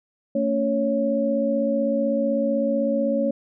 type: tone cluster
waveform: sine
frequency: 225.6 / 281.5 / 555 Hz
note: A3 / C#4 / C#5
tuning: +44 / +27 / +2 cents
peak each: -24 / -26 / -22 dBFS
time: 0.35-3.31 s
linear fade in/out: 5 ms
effects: none